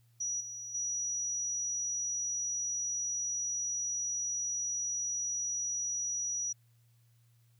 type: tone with level steps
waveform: sine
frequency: 5830 Hz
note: F#8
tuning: 26 cents flat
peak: -32 / -40 / -32 dBFS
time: 0.2-6.53 s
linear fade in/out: 10 ms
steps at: 0.4 / 0.74 s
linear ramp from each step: 10 ms
effects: added 117 Hz sine -63 dBFS peak until 7.59 s + white hiss -75 dBFS RMS until 7.59 s